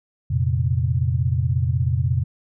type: chord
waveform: sine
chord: F suspended fourth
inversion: none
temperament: equal with one note detuned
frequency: 87.31 / 116.54 / 133.02 Hz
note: F2 / Bb2 / C3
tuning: 0 / 0 / +29 cents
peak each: -22 dBFS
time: 0.3-2.24 s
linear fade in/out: 10 ms
effects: none